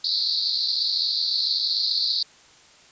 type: band-pass noise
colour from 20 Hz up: white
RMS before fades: -24 dBFS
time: 0.04-2.23 s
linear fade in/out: 5 ms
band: 4000 to 4700 Hz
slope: 96 dB/octave
effects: white hiss -52 dBFS RMS until 2.91 s + resampled to 16000 Hz